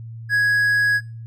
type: tone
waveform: triangle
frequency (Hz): 1664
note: G#6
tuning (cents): +3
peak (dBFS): -13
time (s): 0.29-1.01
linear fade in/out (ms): 50
effects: noise-tail reverb RT60 0.4 s tail -24 dB re dry + added 114 Hz sine -32 dBFS peak until 1.26 s